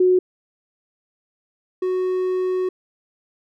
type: tone pair in turn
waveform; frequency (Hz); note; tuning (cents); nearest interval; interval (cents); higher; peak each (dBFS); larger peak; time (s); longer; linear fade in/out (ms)
sine / triangle; 366.5 / 369.3; F#4 / F#4; -16 / -3; unison; 13; second; -12 / -17; first; 0-0.19 / 1.82-2.69; second; 5
effects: none